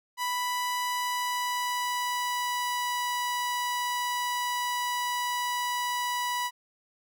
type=tone with pitch glide; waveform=sawtooth; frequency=987.8 to 980.4 Hz; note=B5 to B5; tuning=0 to -13 cents; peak=-24 dBFS; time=0.17-6.51 s; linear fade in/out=50 ms; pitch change=-13 cents; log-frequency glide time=0.84-3.12 s; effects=none